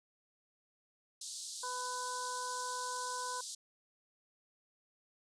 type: band-pass noise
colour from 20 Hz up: white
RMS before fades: -45 dBFS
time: 1.21-3.55 s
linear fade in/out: 5 ms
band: 3700 to 9100 Hz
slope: 48 dB/octave
type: harmonic tone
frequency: 500 Hz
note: B4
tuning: 21 cents sharp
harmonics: 1 / 2 / 3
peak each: -48 / -39 / -47 dBFS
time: 1.63-3.41 s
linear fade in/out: 5 ms
effects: none